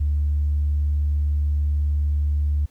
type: tone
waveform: sine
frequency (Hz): 73.42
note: D2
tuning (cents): 0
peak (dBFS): -17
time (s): 0-2.66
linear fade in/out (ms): 10
effects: tanh soft clip ceiling -14 dBFS + pink hiss -61 dBFS RMS until 2.7 s

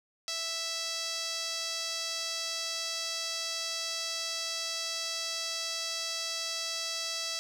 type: tone with band-pass filter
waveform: sawtooth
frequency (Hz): 659.3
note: E5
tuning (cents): 0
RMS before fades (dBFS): -35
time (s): 0.28-7.39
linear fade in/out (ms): 0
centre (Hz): 5100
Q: 2.4
effects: none

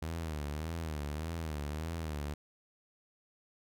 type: tone with vibrato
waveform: sawtooth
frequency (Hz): 77.8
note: D#2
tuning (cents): 0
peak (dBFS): -32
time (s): 0.02-2.34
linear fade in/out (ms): 5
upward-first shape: sine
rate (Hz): 1.7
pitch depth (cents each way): 120
effects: none

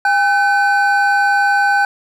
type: tone pair together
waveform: triangle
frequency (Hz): 807 / 1523.4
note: G#5 / G6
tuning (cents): -50 / -50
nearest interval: major seventh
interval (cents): 1100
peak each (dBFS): -12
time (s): 0.05-1.85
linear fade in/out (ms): 2
effects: none

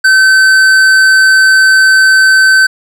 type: tone with tanh clipping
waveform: triangle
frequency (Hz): 1536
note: G6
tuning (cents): -36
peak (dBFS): -5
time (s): 0.04-2.67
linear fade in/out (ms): 10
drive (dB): 16
effects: none

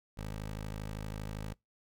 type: tone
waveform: 15% pulse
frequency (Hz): 52.6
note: G#1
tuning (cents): +23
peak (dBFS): -32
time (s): 0.17-1.54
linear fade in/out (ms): 10
effects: noise-tail reverb RT60 0.2 s tail -26 dB re dry

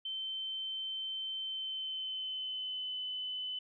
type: tone with pitch glide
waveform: sine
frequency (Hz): 3092 to 3018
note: G7 to F#7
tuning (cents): -24 to +34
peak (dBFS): -36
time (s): 0.05-3.59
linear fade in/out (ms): 5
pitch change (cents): -42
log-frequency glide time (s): 1.42-2.99
effects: none

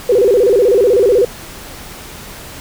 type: tone with vibrato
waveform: sine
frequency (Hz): 440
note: A4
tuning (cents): 0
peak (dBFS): -7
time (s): 0.09-1.25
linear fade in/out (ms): 5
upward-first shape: square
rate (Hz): 16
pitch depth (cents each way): 190
effects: pink hiss -32 dBFS RMS until 2.6 s

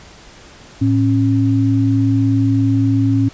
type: tone pair together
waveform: sine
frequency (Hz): 110 / 273.1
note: A2 / C#4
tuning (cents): 0 / -26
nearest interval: octave + major third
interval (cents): 1574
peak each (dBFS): -14 / -14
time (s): 0.81-3.29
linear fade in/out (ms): 10
effects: pink hiss -41 dBFS RMS until 3.33 s + resampled to 16000 Hz

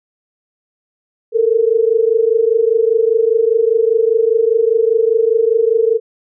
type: tone pair together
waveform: sine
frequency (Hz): 440.5 / 465.5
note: A4 / A#4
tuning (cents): +2 / -2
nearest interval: minor second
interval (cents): 96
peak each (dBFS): -13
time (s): 1.32-6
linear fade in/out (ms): 50
effects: none

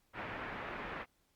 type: low-pass noise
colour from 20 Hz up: white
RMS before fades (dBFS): -43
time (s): 0.13-1.06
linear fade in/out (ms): 50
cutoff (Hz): 2100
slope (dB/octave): 24
effects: pink hiss -75 dBFS RMS until 1.35 s + Opus 48 kbps

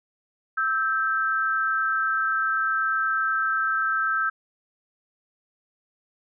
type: tone pair together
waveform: sine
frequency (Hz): 1308.7 / 1568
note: E6 / G6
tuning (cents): -13 / 0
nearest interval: minor third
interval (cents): 313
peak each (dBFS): -24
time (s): 0.57-4.3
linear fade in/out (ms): 10
effects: none

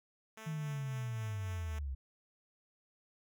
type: tone with tremolo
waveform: 5% pulse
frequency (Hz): 220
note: A3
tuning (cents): 0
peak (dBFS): -36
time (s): 0.37-1.79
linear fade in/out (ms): 5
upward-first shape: triangle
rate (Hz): 3.7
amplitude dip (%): 40
type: linear sweep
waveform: sine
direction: down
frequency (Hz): 160.6 to 63.8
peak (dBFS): -36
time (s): 0.46-1.95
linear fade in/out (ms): 10
effects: none

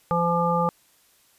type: harmonic tone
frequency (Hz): 171.2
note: F3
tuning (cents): -34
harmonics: 1 / 3 / 5 / 7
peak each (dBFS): -25 / -25 / -25 / -25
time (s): 0.11-0.69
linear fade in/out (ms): 0
effects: white hiss -60 dBFS RMS until 1.38 s + resampled to 32000 Hz

